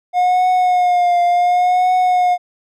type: tone with vibrato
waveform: triangle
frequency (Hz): 718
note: F5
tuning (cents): +48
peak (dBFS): -9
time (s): 0.13-2.38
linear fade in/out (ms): 50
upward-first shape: triangle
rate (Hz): 0.69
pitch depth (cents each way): 45
effects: none